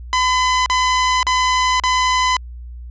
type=tone bursts; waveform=sawtooth; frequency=1011 Hz; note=B5; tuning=40 cents sharp; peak=-10 dBFS; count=4; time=0.13-2.367 s; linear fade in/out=0 ms; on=530 ms; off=39 ms; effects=added 60 Hz sine -30 dBFS peak until 2.9 s + resampled to 16000 Hz

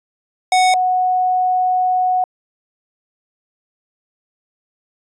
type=tone pair in turn; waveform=square / sine; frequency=740 / 736.2 Hz; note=F#5 / F#5; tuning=0 / -9 cents; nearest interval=unison; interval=9 cents; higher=first; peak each=-11 / -13 dBFS; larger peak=first; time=0.52-0.74 / 0.74-2.24 s; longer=second; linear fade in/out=2 ms; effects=resampled to 22050 Hz

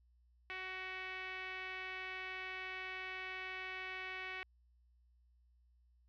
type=tone with low-pass filter; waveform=5% pulse; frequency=373.9 Hz; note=F#4; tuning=18 cents sharp; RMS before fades=-45 dBFS; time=0.5-4.43 s; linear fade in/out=0 ms; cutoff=2300 Hz; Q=2.7; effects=added 60 Hz sine -67 dBFS peak until 6.08 s

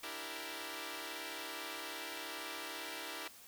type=chord; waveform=5% pulse; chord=E half-diminished seventh; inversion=third; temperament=equal; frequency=293.7 / 329.6 / 392 / 466.2 Hz; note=D4 / E4 / G4 / Bb4; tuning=0 / 0 / 0 / 0 cents; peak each=-38 / -35 / -38 / -36 dBFS; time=0.03-3.28 s; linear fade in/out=5 ms; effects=white hiss -57 dBFS RMS until 3.47 s

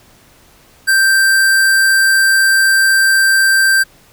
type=tone; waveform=square; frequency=1569 Hz; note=G6; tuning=1 cent sharp; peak=-9 dBFS; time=0.87-3.84 s; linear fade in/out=20 ms; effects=pink hiss -47 dBFS RMS until 4.12 s

